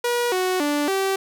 sawtooth tone with pitch steps, 481.3 / 369.4 / 292.5 / 386.9 Hz, B4 / F#4 / D4 / G4, -45 / -3 / -7 / -23 cents, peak -16 dBFS, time 0.04-1.16 s, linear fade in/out 5 ms, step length 280 ms, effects none

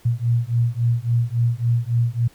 sine beating tone pair, 116.54 / 120.14 Hz, A#2 / B2, 0 / -47 cents, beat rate 3.6 Hz, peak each -20 dBFS, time 0.05-2.28 s, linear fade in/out 10 ms, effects pink hiss -53 dBFS RMS until 2.34 s

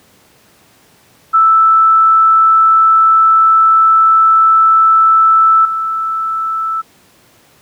sine tone with level steps, 1318.5 Hz, E6, in tune, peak -5 / -14 dBFS, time 1.33-6.82 s, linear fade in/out 20 ms, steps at 5.65 s, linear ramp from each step 2 ms, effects pink hiss -48 dBFS RMS until 7.61 s + high-pass 100 Hz 12 dB/octave

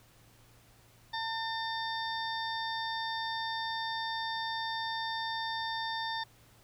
harmonic tone with a mistuned harmonic, 900 Hz, A5, 39 cents sharp, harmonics 1 / 2 / 4 / 5 / 6, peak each -36 / -39 / -39 / -44 / -47 dBFS, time 1.13-6.24 s, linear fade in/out 10 ms, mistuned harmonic 5, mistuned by +39 cents, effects added 115 Hz sine -63 dBFS peak until 6.63 s + pink hiss -62 dBFS RMS until 6.63 s

